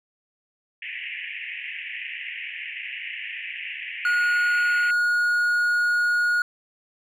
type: band-pass noise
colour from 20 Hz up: pink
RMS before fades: -34 dBFS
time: 0.82-4.91 s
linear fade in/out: 5 ms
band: 1800 to 2900 Hz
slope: 96 dB/octave
type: tone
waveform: triangle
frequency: 1443 Hz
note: F#6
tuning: 44 cents flat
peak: -17 dBFS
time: 4.05-6.42 s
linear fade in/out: 2 ms
effects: none